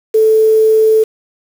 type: tone with quantisation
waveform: sine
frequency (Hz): 438.5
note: A4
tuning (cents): -6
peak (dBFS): -6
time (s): 0.14-1.04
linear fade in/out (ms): 10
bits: 5
effects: none